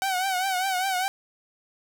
sawtooth tone with vibrato, 753 Hz, F#5, 30 cents sharp, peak -20 dBFS, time 0.02-1.08 s, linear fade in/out 0 ms, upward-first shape triangle, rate 5 Hz, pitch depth 86 cents each way, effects none

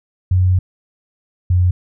sine tone pair in turn, 91.8 / 90.07 Hz, F#2 / F#2, -13 / -46 cents, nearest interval unison, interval 33 cents, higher first, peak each -10 dBFS, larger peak neither, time 0.31-0.59 / 1.5-1.71 s, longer first, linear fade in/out 5 ms, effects none

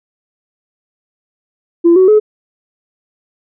sine tone with pitch steps, 340.2 / 374.2 / 426.4 Hz, F4 / F#4 / G#4, -45 / +20 / +46 cents, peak -3 dBFS, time 1.84-2.2 s, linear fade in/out 20 ms, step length 120 ms, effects tanh soft clip ceiling -1 dBFS

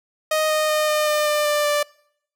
sawtooth tone with pitch steps, 622.3 / 617.3 / 612.3 / 607.4 / 602.5 / 597.6 / 592.8 / 588.1 Hz, D#5 / D#5 / D#5 / D#5 / D5 / D5 / D5 / D5, 0 / -14 / -28 / -42 / +44 / +30 / +16 / +2 cents, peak -14 dBFS, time 0.31-1.83 s, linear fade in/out 5 ms, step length 190 ms, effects noise-tail reverb RT60 0.7 s tail -25 dB re dry

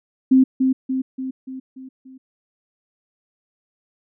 sine tone with echo, 261.6 Hz, C4, in tune, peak -9 dBFS, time 0.31-0.44 s, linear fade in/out 10 ms, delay 290 ms, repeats 6, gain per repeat -5 dB, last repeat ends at 2.18 s, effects none

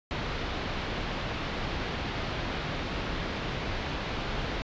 pink low-pass noise, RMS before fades -33 dBFS, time 0.11-4.62 s, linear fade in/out 0 ms, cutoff 4100 Hz, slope 24 dB/octave, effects resampled to 16000 Hz

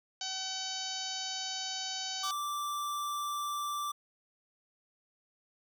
harmonic tone, 760 Hz, F#5, 46 cents sharp, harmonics 1 / 2 / 3 / 4 / 5 / 6 / 7 / 8 / 9, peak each -44 / -48 / -52 / -42 / -44 / -40 / -46 / -43 / -47 dBFS, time 0.21-2.31 s, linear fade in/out 2 ms
square tone, 1172 Hz, D6, 4 cents flat, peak -34 dBFS, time 2.23-3.92 s, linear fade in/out 10 ms
effects none

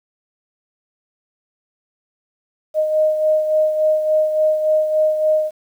sine beating tone pair, 619 / 622.5 Hz, D#5 / D#5, -9 / +1 cents, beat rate 3.5 Hz, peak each -14 / -23 dBFS, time 2.74-5.51 s, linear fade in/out 50 ms, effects 8-bit

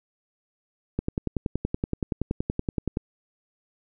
click train, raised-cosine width 3 ms, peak -12 dBFS, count 22, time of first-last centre 0.99-2.971 s, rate 10.6 Hz, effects none

